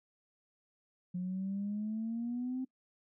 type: exponential sweep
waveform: sine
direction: up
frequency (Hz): 177.9 to 261.9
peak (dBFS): -33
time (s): 1.14-2.65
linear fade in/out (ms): 10
effects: noise-tail reverb RT60 0.1 s tail -23 dB re dry + tanh soft clip ceiling -29 dBFS